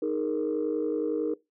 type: chord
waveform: sine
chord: D# suspended fourth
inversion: none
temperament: equal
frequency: 311.1 / 415.3 / 466.2 Hz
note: D#4 / G#4 / A#4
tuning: 0 / 0 / 0 cents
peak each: -29 / -31 / -28 dBFS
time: 0.02-1.34 s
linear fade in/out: 5 ms
effects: noise-tail reverb RT60 0.2 s tail -21 dB re dry + tanh soft clip ceiling -19 dBFS